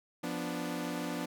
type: chord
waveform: sawtooth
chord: B diminished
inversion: second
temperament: equal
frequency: 174.61 / 246.9 / 293.7 Hz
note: F3 / B3 / D4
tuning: 0 / 0 / 0 cents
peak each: -36 / -35 / -34 dBFS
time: 0.23-1.26 s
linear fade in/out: 10 ms
effects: none